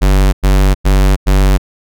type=tone bursts; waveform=square; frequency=48.12 Hz; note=G1; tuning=31 cents flat; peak=-7 dBFS; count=4; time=0.01-1.581 s; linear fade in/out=20 ms; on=320 ms; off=97 ms; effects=none